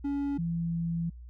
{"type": "tone pair in turn", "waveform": ["triangle", "sine"], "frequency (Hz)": [282.2, 167.8], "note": ["C#4", "E3"], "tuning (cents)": [31, 31], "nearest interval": "major sixth", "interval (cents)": 900, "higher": "first", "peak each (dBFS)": [-26, -28], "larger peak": "first", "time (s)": [[0.04, 0.38], [0.38, 1.1]], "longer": "second", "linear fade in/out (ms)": 10, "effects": ["added 60 Hz sine -43 dBFS peak until 1.29 s"]}